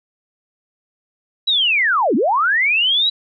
sine linear two-way sweep, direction down then up, 3960 to 202.6 to 3960 Hz, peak -13 dBFS, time 1.47-3.1 s, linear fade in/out 10 ms, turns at 2.15 s, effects none

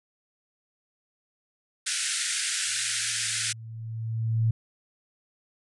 white band-pass noise, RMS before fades -29 dBFS, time 1.86-3.53 s, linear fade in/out 10 ms, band 1400 to 10000 Hz, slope 96 dB/octave
sine tone with exponential growth, 112.7 Hz, A2, 42 cents sharp, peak -19 dBFS, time 2.67-4.51 s, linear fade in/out 5 ms, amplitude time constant 400 ms
effects none

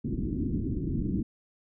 white low-pass noise, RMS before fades -30 dBFS, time 0.04-1.23 s, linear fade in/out 10 ms, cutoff 320 Hz, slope 48 dB/octave, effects none

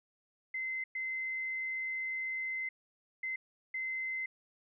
sine tone bursts at uneven times, 2062 Hz, C7, 26 cents flat, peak -34 dBFS, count 4, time 0.54-0.84 / 0.95-2.69 / 3.23-3.36 / 3.74-4.26 s, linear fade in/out 5 ms, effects none

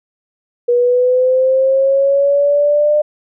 sine linear sweep, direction up, 480.9 to 602 Hz, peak -9 dBFS, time 0.68-3.02 s, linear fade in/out 10 ms, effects none

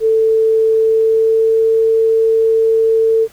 sine tone with pitch glide, 443.7 to 447.8 Hz, A4 to A4, +14 to +30 cents, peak -9 dBFS, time 0-3.28 s, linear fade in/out 50 ms, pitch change +16 cents, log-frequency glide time 0.75-1.71 s, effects pink hiss -45 dBFS RMS until 3.32 s

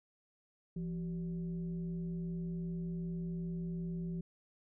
sine tone with frequency modulation, 170.7 Hz, F3, 39 cents flat, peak -36 dBFS, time 0.76-4.21 s, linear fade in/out 5 ms, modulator 212 Hz, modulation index 0.44, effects none

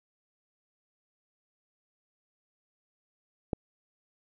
click, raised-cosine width 2 ms, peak -15 dBFS, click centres 3.532 s, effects none

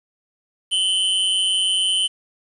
square tone with amplitude modulation, 3043 Hz, F#7, 48 cents sharp, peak -15 dBFS, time 0.71-2.08 s, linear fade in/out 20 ms, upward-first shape sine, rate 188 Hz, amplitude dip 60%, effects resampled to 24000 Hz + 8-bit

